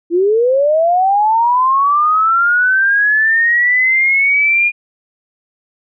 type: linear sweep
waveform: sine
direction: up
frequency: 329.6 to 2435 Hz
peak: -9 dBFS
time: 0.1-4.72 s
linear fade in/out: 50 ms
effects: none